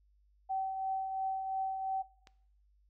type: tone with tremolo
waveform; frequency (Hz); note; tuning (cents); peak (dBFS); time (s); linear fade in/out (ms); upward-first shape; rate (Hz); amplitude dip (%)
sine; 767; G5; -38; -30; 0.49-2.03; 20; triangle; 2.9; 45
type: click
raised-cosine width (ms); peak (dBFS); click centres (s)
0.2; -35; 2.272
effects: noise-tail reverb RT60 0.7 s tail -20 dB re dry + added 50 Hz sine -65 dBFS peak until 2.89 s